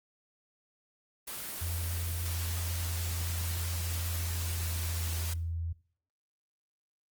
white noise, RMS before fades -39 dBFS, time 1.27-5.34 s, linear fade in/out 10 ms
sine tone with pitch glide, 85 to 83.35 Hz, F2 to E2, -46 to +20 cents, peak -32 dBFS, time 1.61-5.73 s, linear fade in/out 10 ms, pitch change -34 cents, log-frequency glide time 4.41-4.91 s
effects noise-tail reverb RT60 0.5 s tail -21 dB re dry + Opus 24 kbps

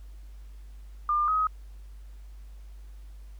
sine tone pair in turn, 1200 / 1264.8 Hz, D6 / D#6, +37 / +28 cents, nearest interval minor second, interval 91 cents, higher second, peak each -22 dBFS, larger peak neither, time 1.09-1.28 / 1.28-1.47 s, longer neither, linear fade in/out 2 ms, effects added 50 Hz sine -42 dBFS peak until 3.39 s + pink hiss -64 dBFS RMS until 3.39 s

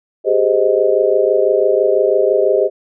sine chord, Ab major seventh, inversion third, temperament just, 389.3 / 415.3 / 519.1 / 623 Hz, G4 / Ab4 / C5 / Eb5, -12 / 0 / -14 / +2 cents, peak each -16 dBFS, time 0.24-2.7 s, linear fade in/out 50 ms, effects none

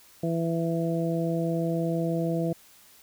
harmonic tone, 166.2 Hz, E3, 15 cents sharp, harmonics 1 / 2 / 3 / 4, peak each -27 / -30 / -32 / -33 dBFS, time 0.23-2.53 s, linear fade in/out 5 ms, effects white hiss -55 dBFS RMS until 3.02 s

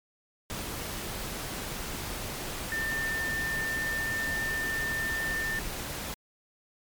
sine tone in noise, 1795 Hz, A6, 34 cents sharp, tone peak -29 dBFS, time 2.72-5.59 s, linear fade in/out 0 ms, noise pink, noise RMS -36 dBFS, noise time 0.5-6.14 s, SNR +4 dB, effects MP3 96 kbps

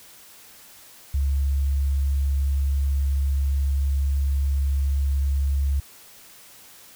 sine tone, 69.3 Hz, C#2, in tune, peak -19 dBFS, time 1.14-5.8 s, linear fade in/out 5 ms, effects white hiss -48 dBFS RMS until 6.95 s

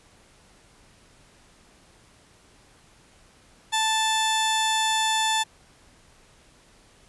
sawtooth tone pair together, 880 / 1760 Hz, A5 / A6, 0 / 0 cents, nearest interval octave, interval 1200 cents, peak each -19 dBFS, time 3.72-5.44 s, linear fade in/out 20 ms, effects pink hiss -56 dBFS RMS until 7.08 s + resampled to 24000 Hz

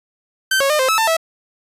sawtooth tone with pitch steps, 1548 / 550 / 606 / 522 / 1301 / 893 / 652 Hz, G6 / C#5 / D#5 / C5 / E6 / A5 / E5, -22 / -14 / -46 / -4 / -23 / +25 / -19 cents, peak -10 dBFS, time 0.51-1.168 s, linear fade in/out 5 ms, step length 94 ms, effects resampled to 32000 Hz

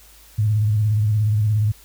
sine tone with vibrato, 106.5 Hz, G#2, 44 cents sharp, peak -15 dBFS, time 0.38-1.72 s, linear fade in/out 10 ms, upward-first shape square, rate 17 Hz, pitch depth 48 cents each way, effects added 52 Hz sine -50 dBFS peak until 1.84 s + white hiss -49 dBFS RMS until 1.84 s

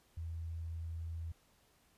sine tone, 82.41 Hz, E2, in tune, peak -39 dBFS, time 0.17-1.32 s, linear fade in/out 5 ms, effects pink hiss -70 dBFS RMS until 1.97 s + resampled to 32000 Hz

